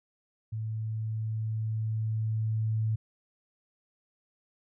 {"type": "tone with level ramp", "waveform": "sine", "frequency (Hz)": 110, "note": "A2", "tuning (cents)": 0, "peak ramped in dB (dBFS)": [-31, -25], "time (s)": [0.52, 2.96], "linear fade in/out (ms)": 10, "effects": []}